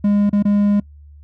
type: tone with dropouts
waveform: triangle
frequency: 204.4 Hz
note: G#3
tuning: 27 cents flat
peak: -10 dBFS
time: 0.04-0.8 s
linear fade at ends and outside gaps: 5 ms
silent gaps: 0.296-0.329 / 0.426-0.451 s
effects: noise-tail reverb RT60 0.1 s tail -23 dB re dry + added 73 Hz sine -39 dBFS peak until 1.23 s